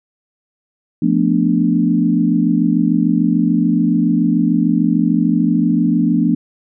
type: chord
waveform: sine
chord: B half-diminished seventh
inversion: second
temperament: equal with one note detuned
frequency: 173.71 / 220 / 246.9 / 293.7 Hz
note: F3 / A3 / B3 / D4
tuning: -9 / 0 / 0 / 0 cents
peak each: -17 dBFS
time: 1.02-6.35 s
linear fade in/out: 5 ms
effects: none